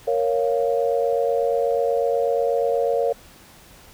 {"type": "chord", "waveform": "sine", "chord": "Bb minor", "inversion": "none", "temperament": "equal", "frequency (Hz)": [466.2, 554.4, 698.5], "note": ["Bb4", "Db5", "F5"], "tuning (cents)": [0, 0, 0], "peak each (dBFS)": [-21, -22, -26], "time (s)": [0.07, 3.13], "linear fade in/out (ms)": 10, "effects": ["pink hiss -48 dBFS RMS until 3.93 s"]}